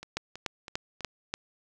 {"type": "two click trains", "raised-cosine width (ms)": 0.2, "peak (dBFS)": [-13, -24], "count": [5, 4], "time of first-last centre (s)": [[0.17, 1.34], [0.03, 1.007]], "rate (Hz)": [3.42, 3.07], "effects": []}